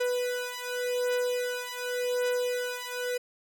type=beating tone pair; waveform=45% pulse; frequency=493.9 / 494.78 Hz; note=B4 / B4; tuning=0 / +3 cents; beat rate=0.88 Hz; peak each=-31 / -31 dBFS; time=0-3.18 s; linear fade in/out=10 ms; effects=none